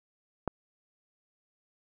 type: click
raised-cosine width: 1 ms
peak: -15 dBFS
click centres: 0.477 s
effects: none